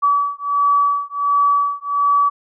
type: beating tone pair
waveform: sine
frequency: 1144 / 1145.4 Hz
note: D6 / D6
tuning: -46 / -44 cents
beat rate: 1.4 Hz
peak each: -17 dBFS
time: 0.02-2.3 s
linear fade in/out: 20 ms
effects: none